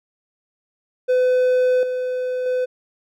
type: tone with level steps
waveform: triangle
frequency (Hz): 505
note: B4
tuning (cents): +39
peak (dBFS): -12 / -19 / -16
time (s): 1.08-2.66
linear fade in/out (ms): 20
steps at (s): 1.83 / 2.46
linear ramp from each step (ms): 2
effects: none